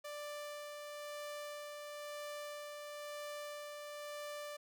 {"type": "tone with tremolo", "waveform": "sawtooth", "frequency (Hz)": 589, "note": "D5", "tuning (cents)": 5, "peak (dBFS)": -39, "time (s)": [0.04, 4.57], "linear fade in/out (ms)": 10, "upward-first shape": "sine", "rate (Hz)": 1, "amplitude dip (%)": 30, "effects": []}